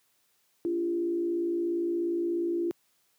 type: tone with frequency modulation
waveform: sine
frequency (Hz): 341.9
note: F4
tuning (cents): -37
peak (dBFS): -26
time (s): 0.65-2.71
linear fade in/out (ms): 0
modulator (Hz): 57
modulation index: 0.49
effects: white hiss -70 dBFS RMS until 3.18 s + high-pass 100 Hz 12 dB/octave